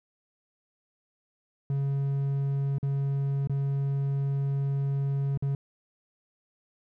triangle tone with dropouts, 138.7 Hz, C#3, 1 cent sharp, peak -23 dBFS, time 1.7-5.55 s, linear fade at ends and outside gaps 2 ms, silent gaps 2.784-2.829 / 3.473-3.496 / 5.375-5.424 s, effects none

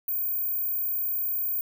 sine tone, 15270 Hz, A#9, 40 cents sharp, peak -25 dBFS, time 0.08-1.61 s, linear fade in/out 2 ms, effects none

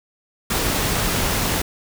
pink noise, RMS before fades -21 dBFS, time 0.5-1.62 s, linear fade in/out 5 ms, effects none

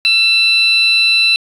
sine tone pair together, 2675 / 3996 Hz, E7 / B7, +25 / +20 cents, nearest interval perfect fifth, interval 695 cents, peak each -10 dBFS, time 0.05-1.36 s, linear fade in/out 0 ms, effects tanh soft clip ceiling -4 dBFS

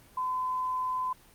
sine tone, 1018 Hz, C6, 48 cents flat, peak -28 dBFS, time 0.17-1.13 s, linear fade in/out 5 ms, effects pink hiss -57 dBFS RMS until 1.34 s + Opus 32 kbps

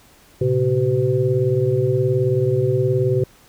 sine tone cluster, 115.2 / 134 / 379.5 / 507 Hz, A#2 / C3 / F#4 / B4, -20 / +42 / +44 / +45 cents, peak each -22 / -20 / -19 / -24 dBFS, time 0.41-3.24 s, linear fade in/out 5 ms, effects pink hiss -51 dBFS RMS until 3.48 s

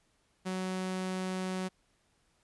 sawtooth tone, 186.2 Hz, F#3, 11 cents sharp, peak -29 dBFS, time 0.45-1.69 s, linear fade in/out 20 ms, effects pink hiss -72 dBFS RMS until 2.43 s + resampled to 24000 Hz

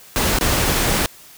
pink noise with dropouts, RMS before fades -18 dBFS, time 0.16-1.06 s, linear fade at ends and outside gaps 0 ms, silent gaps 0.387-0.41 s, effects white hiss -44 dBFS RMS until 1.37 s

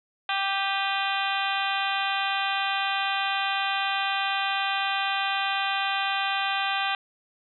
harmonic tone with a mistuned harmonic, 392 Hz, G4, in tune, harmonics 2 / 3 / 4 / 5 / 6 / 7 / 8 / 9 / 10, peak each -29 / -32 / -31 / -36 / -34 / -35 / -34 / -35 / -39 dBFS, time 0.29-6.95 s, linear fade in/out 2 ms, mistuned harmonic 6, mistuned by +76 cents, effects none

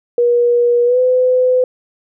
sine tone with pitch glide, 480 to 506.2 Hz, B4 to B4, -49 to +43 cents, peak -9 dBFS, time 0.18-1.64 s, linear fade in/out 2 ms, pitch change +92 cents, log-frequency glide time 0.85-0.99 s, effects none

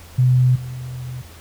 sine tone with level steps, 126.6 Hz, B2, 43 cents sharp, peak -11 / -27 dBFS, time 0.18-1.22 s, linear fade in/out 10 ms, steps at 0.55 s, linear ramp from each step 10 ms, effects added 83 Hz sine -42 dBFS peak until 1.4 s + pink hiss -44 dBFS RMS until 1.4 s

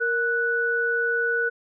sine tone pair together, 466.2 / 1480 Hz, A#4 / F#6, 0 / 0 cents, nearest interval octave + minor sixth, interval 2000 cents, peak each -26 / -22 dBFS, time 0-1.5 s, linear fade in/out 20 ms, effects none

